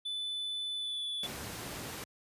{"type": "tone with pitch glide", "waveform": "triangle", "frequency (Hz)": [3497, 3453], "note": ["A7", "A7"], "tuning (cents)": [-11, -33], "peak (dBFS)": -33, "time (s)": [0.05, 1.27], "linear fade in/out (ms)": 10, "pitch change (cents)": -22, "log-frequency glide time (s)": [0.76, 1.03]}
{"type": "noise", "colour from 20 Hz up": "pink", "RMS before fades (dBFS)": -41, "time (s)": [1.23, 2.04], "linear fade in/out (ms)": 2}
{"effects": ["high-pass 80 Hz 12 dB/octave", "resampled to 32000 Hz"]}